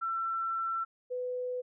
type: tone pair in turn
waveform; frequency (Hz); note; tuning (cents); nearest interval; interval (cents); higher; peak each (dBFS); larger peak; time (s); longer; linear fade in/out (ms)
sine; 1344 / 499.2; E6 / B4; +33 / +19; octave + perfect fourth; 1714; first; -30 / -32; first; 0.01-0.85 / 1.1-1.62; first; 20
effects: none